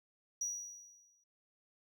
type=tone with exponential decay; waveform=triangle; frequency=5800 Hz; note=F#8; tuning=35 cents flat; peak=-32 dBFS; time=0.41-1.24 s; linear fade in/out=5 ms; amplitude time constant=180 ms; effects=none